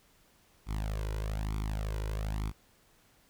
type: tone with flanger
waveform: sawtooth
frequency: 52.6 Hz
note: G#1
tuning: 23 cents sharp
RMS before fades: -34 dBFS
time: 0.66-2.53 s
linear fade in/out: 50 ms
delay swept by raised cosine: 0.87 to 2.07 ms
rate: 1.1 Hz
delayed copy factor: +0.85
effects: pink hiss -65 dBFS RMS until 3.29 s